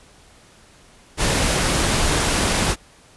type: noise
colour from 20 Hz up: pink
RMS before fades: -19 dBFS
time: 1.17-2.76 s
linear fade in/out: 50 ms
effects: pink hiss -50 dBFS RMS until 3.16 s + resampled to 24000 Hz